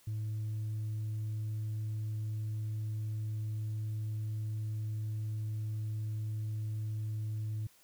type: tone with tanh clipping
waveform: triangle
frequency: 108 Hz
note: A2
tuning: 32 cents flat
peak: -34 dBFS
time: 0.07-7.67 s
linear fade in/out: 5 ms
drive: 6 dB
effects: white hiss -64 dBFS RMS until 7.83 s